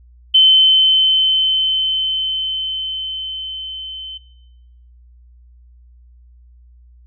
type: tone with level ramp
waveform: sine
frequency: 3068 Hz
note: G7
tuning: 38 cents flat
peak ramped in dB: -6 to -28 dBFS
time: 0.34-4.18 s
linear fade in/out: 10 ms
effects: noise-tail reverb RT60 1.0 s tail -20 dB re dry + added 60 Hz sine -43 dBFS peak until 7.06 s